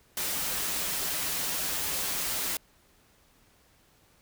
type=noise with comb filter; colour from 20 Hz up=white; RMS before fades=-31 dBFS; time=0.17-2.57 s; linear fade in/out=2 ms; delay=8.7 ms; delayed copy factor=-0.5; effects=pink hiss -63 dBFS RMS until 4.21 s